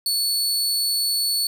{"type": "tone", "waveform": "sawtooth", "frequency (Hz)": 4435, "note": "C#8", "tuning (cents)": 0, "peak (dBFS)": -17, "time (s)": [0.06, 1.47], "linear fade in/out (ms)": 2, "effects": []}